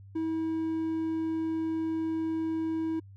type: tone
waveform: triangle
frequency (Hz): 322.1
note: E4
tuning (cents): -40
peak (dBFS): -26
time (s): 0.15-3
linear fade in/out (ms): 10
effects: added 98 Hz sine -47 dBFS peak until 3.16 s